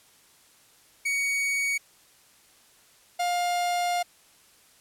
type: tone pair in turn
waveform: 45% pulse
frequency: 2241 / 705.9 Hz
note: C#7 / F5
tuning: +18 / +18 cents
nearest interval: octave + minor sixth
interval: 2000 cents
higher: first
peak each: -24 dBFS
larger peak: neither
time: 1.05-1.78 / 3.19-4.03 s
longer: second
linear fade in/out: 10 ms
effects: white hiss -58 dBFS RMS until 4.8 s + low-pass 12000 Hz 12 dB/octave